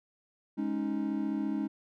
triangle chord, Ab suspended fourth, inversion none, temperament just, 207.7 / 276.9 / 311.5 Hz, Ab3 / Db4 / Eb4, 0 / -2 / +2 cents, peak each -32 dBFS, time 0.57-1.68 s, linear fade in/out 20 ms, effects none

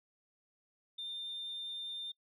sine tone, 3605 Hz, A7, 41 cents sharp, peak -38 dBFS, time 0.98-2.12 s, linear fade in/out 10 ms, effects noise-tail reverb RT60 0.1 s tail -25 dB re dry + tanh soft clip ceiling -36 dBFS

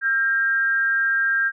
sine tone with amplitude modulation, 1599 Hz, G6, 34 cents sharp, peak -15 dBFS, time 0.01-1.52 s, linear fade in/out 50 ms, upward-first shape sine, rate 256 Hz, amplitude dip 50%, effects none

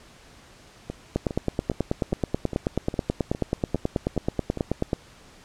two click trains, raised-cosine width 2 ms, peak -9 / -17 dBFS, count 36 / 10, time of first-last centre 1.16-4.932 / 0.9-4.573 s, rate 9.28 / 2.45 Hz, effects pink hiss -51 dBFS RMS until 5.44 s + low-pass 8000 Hz 12 dB/octave

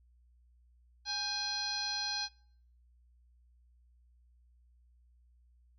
harmonic tone with a mistuned harmonic, 830.6 Hz, G#5, in tune, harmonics 1 / 2 / 3 / 4 / 5 / 6 / 7, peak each -43 / -43 / -47 / -46 / -35 / -42 / -46 dBFS, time 1.05-2.29 s, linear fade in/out 50 ms, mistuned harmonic 2, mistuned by -100 cents, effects noise-tail reverb RT60 0.6 s tail -24 dB re dry + added 60 Hz sine -62 dBFS peak until 5.78 s

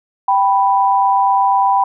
sine tone pair together, 784 / 987.8 Hz, G5 / B5, 0 / 0 cents, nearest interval major third, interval 400 cents, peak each -13 dBFS, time 0.28-1.84 s, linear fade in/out 5 ms, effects none

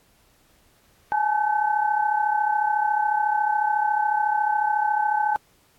sine tone cluster, 839 / 873 / 1529 Hz, G#5 / A5 / G6, +17 / -14 / -44 cents, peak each -21 / -25 / -29 dBFS, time 1.12-5.36 s, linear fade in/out 0 ms, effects pink hiss -60 dBFS RMS until 5.78 s + AAC 64 kbps

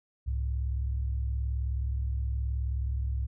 sine tone pair together, 66.7 / 105.72 Hz, C2 / G#2, +34 / +31 cents, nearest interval minor sixth, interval 797 cents, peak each -28 / -36 dBFS, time 0.26-3.27 s, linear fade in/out 20 ms, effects none

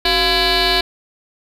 sine tone with frequency modulation, 2323 Hz, D7, 20 cents flat, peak -10 dBFS, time 0.05-0.81 s, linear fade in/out 5 ms, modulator 325 Hz, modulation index 6.7, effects tanh soft clip ceiling -12 dBFS + 8-bit

